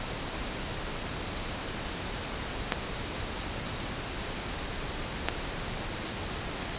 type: clicks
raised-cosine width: 0.3 ms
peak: -8 dBFS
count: 2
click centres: 2.722 / 5.286 s
effects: pink hiss -35 dBFS RMS until 6.78 s + resampled to 8000 Hz